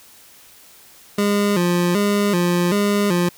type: tone with vibrato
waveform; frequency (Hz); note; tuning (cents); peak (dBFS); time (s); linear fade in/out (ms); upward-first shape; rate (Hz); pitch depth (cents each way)
25% pulse; 189.3; F#3; +40; -12; 1.18-3.29; 5; square; 1.3; 130
effects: white hiss -47 dBFS RMS until 3.37 s